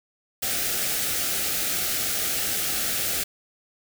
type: band-stop noise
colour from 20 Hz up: white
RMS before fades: -26 dBFS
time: 0.42-3.24 s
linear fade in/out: 10 ms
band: 830 to 1200 Hz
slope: 96 dB/octave
effects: none